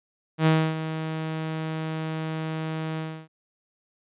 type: tone with ADSR envelope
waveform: sawtooth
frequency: 158.8 Hz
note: D#3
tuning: 36 cents sharp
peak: -12 dBFS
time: 0.38-3.28 s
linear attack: 82 ms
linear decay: 280 ms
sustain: -12 dB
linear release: 300 ms
effects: resampled to 8000 Hz